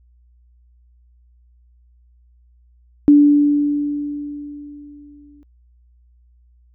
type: tone with exponential decay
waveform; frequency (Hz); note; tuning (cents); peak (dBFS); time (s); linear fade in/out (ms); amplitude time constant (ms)
sine; 291.2; D4; -15; -5; 3.08-5.43; 0; 510
effects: added 60 Hz sine -50 dBFS peak until 6.74 s